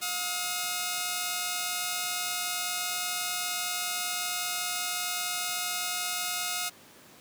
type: tone pair together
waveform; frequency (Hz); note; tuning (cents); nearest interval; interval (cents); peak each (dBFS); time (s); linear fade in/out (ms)
5% pulse; 713.9 / 1272; F5 / D#6; +38 / +38; minor seventh; 1000; -21; 0.01-6.7; 20
effects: pink hiss -53 dBFS RMS until 7.2 s + high-pass 150 Hz 12 dB/octave